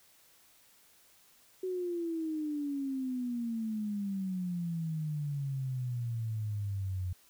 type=exponential sweep; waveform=sine; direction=down; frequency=375.3 to 89.6 Hz; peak=-32 dBFS; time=1.63-7.13 s; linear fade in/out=5 ms; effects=white hiss -63 dBFS RMS until 7.29 s